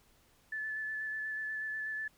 sine tone with vibrato, 1739 Hz, A6, 21 cents flat, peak -35 dBFS, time 0.52-2.08 s, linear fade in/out 5 ms, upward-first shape square, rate 8.2 Hz, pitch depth 12 cents each way, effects pink hiss -67 dBFS RMS until 2.17 s

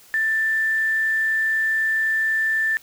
sine tone with quantisation, 1772 Hz, A6, 12 cents sharp, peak -18 dBFS, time 0.14-2.77 s, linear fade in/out 0 ms, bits 7, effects white hiss -50 dBFS RMS until 2.82 s

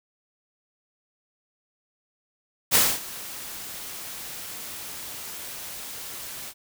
white noise with ADSR envelope, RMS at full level -17 dBFS, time 2.71-6.54 s, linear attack 39 ms, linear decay 240 ms, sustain -20 dB, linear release 59 ms, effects none

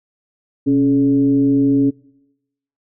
sine tone with frequency modulation, 277.3 Hz, C#4, 1 cent sharp, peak -11 dBFS, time 0.66-1.91 s, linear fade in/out 20 ms, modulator 150 Hz, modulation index 0.5, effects noise-tail reverb RT60 0.9 s tail -25 dB re dry

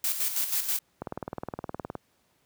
blue noise with tremolo, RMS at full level -27 dBFS, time 0.04-0.79 s, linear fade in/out 2 ms, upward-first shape square, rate 6.2 Hz, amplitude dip 55%
click train, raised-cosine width 1 ms, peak -19 dBFS, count 19, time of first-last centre 1.02-1.953 s, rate 19.3 Hz
effects pink hiss -69 dBFS RMS until 2.45 s + high-pass 80 Hz 12 dB/octave

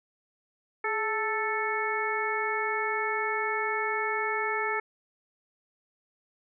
harmonic tone with a mistuned harmonic, 440 Hz, A4, in tune, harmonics 1 / 2 / 3 / 4 / 5, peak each -33 / -33 / -33 / -33 / -33 dBFS, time 0.84-4.8 s, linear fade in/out 5 ms, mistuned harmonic 1, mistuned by -64 cents, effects none

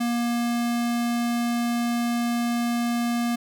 square tone, 237.3 Hz, A#3, 31 cents sharp, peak -23 dBFS, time 0-3.36 s, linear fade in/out 10 ms, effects none

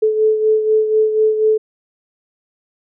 sine beating tone pair, 433.3 / 437.4 Hz, A4 / A4, -27 / -10 cents, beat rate 4.1 Hz, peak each -12 / -20 dBFS, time 0.02-1.58 s, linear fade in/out 10 ms, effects none

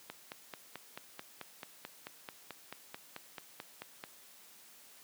click train, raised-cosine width 0.3 ms, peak -26 dBFS, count 19, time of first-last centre 0.1-4.039 s, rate 4.57 Hz, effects white hiss -58 dBFS RMS until 5.03 s + high-pass 150 Hz 12 dB/octave

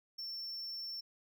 triangle tone, 5410 Hz, E8, 44 cents sharp, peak -39 dBFS, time 0.18-1.01 s, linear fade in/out 10 ms, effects none

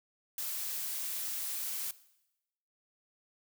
blue noise, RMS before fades -37 dBFS, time 0.38-1.91 s, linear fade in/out 2 ms, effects noise-tail reverb RT60 0.9 s tail -18 dB re dry

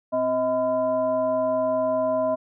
sine tone with frequency modulation, 635 Hz, D#5, 35 cents sharp, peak -20 dBFS, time 0.12-2.36 s, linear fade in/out 20 ms, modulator 375 Hz, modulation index 0.66, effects none

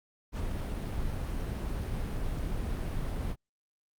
brown noise, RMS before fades -33 dBFS, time 0.32-3.36 s, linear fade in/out 50 ms, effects Opus 48 kbps

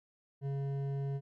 sine tone with hard clipping, 138.59 Hz, C#3, in tune, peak -35 dBFS, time 0.41-1.21 s, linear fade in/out 50 ms, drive 9 dB, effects none

